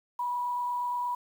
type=tone with frequency modulation; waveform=sine; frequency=976 Hz; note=B5; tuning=21 cents flat; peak=-28 dBFS; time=0.19-1.15 s; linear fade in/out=5 ms; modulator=28.5 Hz; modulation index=0.51; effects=9-bit